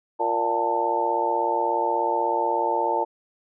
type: harmonic tone with a mistuned harmonic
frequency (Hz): 116.54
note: A#2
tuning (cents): 0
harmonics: 3 / 4 / 5 / 6 / 7 / 8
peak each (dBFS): -30 / -29 / -29 / -32 / -31 / -23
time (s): 0.19-3.05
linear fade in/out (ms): 20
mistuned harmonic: 8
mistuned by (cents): -76
effects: none